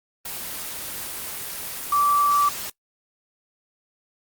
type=tone in noise; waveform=sine; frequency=1161 Hz; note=D6; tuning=20 cents flat; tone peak=-16 dBFS; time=1.92-2.49 s; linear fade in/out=5 ms; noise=white; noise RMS=-32 dBFS; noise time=0.25-2.7 s; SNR=+13 dB; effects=noise-tail reverb RT60 0.1 s tail -22 dB re dry + Opus 24 kbps